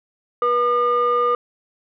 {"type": "tone pair together", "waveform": "sine", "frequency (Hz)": [483.8, 1210.7], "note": ["B4", "D#6"], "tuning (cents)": [-36, -48], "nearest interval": "octave + major third", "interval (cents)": 1588, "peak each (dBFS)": [-18, -16], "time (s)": [0.42, 1.35], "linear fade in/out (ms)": 2, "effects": ["tanh soft clip ceiling -11 dBFS"]}